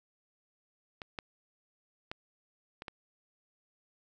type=clicks; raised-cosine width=0.3 ms; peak=-25 / -21 / -22 / -26 / -24 dBFS; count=5; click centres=1.018 / 1.188 / 2.115 / 2.821 / 2.882 s; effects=none